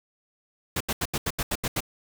pink noise bursts, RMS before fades -27 dBFS, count 9, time 0.76-1.805 s, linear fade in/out 5 ms, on 45 ms, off 80 ms, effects none

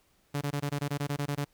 sawtooth tone bursts, 143.7 Hz, D3, 37 cents flat, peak -25 dBFS, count 12, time 0.34-1.448 s, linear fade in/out 10 ms, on 74 ms, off 20 ms, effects pink hiss -68 dBFS RMS until 1.53 s

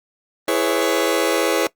sawtooth chord, C# minor seventh, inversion first, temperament just, 332.6 / 415.8 / 498.9 / 554.4 Hz, E4 / G#4 / B4 / C#5, +16 / +2 / +17 / 0 cents, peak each -18 dBFS, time 0.48-1.67 s, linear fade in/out 2 ms, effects noise-tail reverb RT60 0.1 s tail -20 dB re dry + Opus 32 kbps

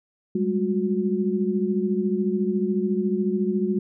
sine tone cluster, 194.7 / 208.7 / 363.4 Hz, G3 / G#3 / F#4, -12 / +9 / -31 cents, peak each -25 dBFS, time 0.35-3.79 s, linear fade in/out 5 ms, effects none

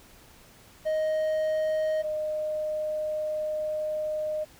triangle / sine tone pair in turn, 624 / 614.3 Hz, D#5 / D#5, +5 / -22 cents, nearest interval unison, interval 27 cents, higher first, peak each -22 / -27 dBFS, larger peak first, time 0.85-2.03 / 2.03-4.45 s, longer second, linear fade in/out 20 ms, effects pink hiss -54 dBFS RMS until 4.59 s

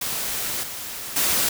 white noise with level steps, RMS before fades -27 / -33 / -21 dBFS, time 0.01-1.49 s, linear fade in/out 5 ms, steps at 0.63 / 1.16 s, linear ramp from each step 5 ms, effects none

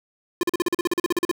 square tone bursts, 349.2 Hz, F4, in tune, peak -19 dBFS, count 15, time 0.41-1.314 s, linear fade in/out 2 ms, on 22 ms, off 41 ms, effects none

